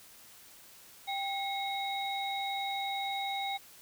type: tone cluster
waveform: sine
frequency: 789 / 2171 / 3800 Hz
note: G5 / C#7 / A#7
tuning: +11 / -37 / +33 cents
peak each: -34 / -40 / -38 dBFS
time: 1.07-3.58 s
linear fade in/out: 20 ms
effects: white hiss -55 dBFS RMS until 3.81 s